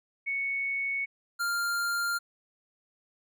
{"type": "tone pair in turn", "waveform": ["sine", "square"], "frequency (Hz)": [2217, 1396.6], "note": ["C#7", "F6"], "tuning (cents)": [0, 0], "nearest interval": "minor sixth", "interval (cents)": 800, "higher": "first", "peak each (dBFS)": -28, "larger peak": "neither", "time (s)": [[0.26, 1.06], [1.39, 2.19]], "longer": "neither", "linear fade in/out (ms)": 20, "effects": []}